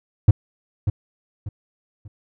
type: tone with echo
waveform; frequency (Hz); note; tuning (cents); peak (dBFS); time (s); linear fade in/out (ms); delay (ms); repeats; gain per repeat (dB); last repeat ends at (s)
triangle; 102.6; G#2; -21; -4; 0.28-0.31; 5; 590; 3; -10; 2.08
effects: none